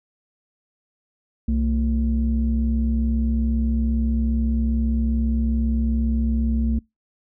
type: tone pair together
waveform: sine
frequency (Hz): 63.8 / 226.2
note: C2 / A3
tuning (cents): -43 / +48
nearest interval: octave + minor seventh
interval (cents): 2191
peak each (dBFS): -19 / -21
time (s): 1.48-6.79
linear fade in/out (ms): 5
effects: noise-tail reverb RT60 0.2 s tail -25 dB re dry + tanh soft clip ceiling -12 dBFS